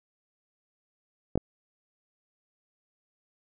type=clicks; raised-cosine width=2 ms; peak=-12 dBFS; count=2; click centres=1.356 / 1.376 s; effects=none